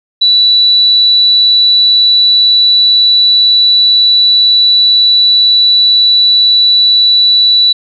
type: tone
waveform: sine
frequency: 3951 Hz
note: B7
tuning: in tune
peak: -4 dBFS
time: 0.21-7.73 s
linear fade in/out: 10 ms
effects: none